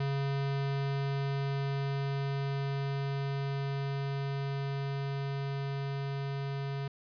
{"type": "tone with level ramp", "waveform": "square", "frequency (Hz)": 138.5, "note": "C#3", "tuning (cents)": -1, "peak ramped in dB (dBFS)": [-30, -34], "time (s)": [0, 6.88], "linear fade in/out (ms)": 5, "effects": ["resampled to 11025 Hz"]}